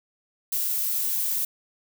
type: noise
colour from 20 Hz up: violet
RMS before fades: -26 dBFS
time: 0.52-1.45 s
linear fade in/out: 5 ms
effects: none